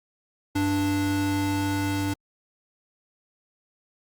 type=tone pair together; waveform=square; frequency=98.01 / 293.7 Hz; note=G2 / D4; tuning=0 / 0 cents; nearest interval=octave + perfect fifth; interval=1900 cents; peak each=-29 / -25 dBFS; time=0.55-2.14 s; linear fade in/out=10 ms; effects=Opus 48 kbps